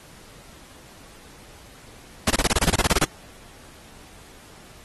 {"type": "noise bursts", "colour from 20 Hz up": "pink", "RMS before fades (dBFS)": -19, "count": 14, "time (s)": [2.27, 3.044], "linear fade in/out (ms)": 5, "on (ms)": 33, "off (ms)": 24, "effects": ["pink hiss -48 dBFS RMS until 4.84 s", "AAC 32 kbps"]}